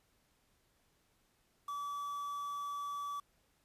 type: tone with quantisation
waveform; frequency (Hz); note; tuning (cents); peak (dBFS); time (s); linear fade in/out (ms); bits
triangle; 1149; D6; -38; -36; 1.68-3.2; 5; 9
effects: pink hiss -74 dBFS RMS until 3.64 s + resampled to 32000 Hz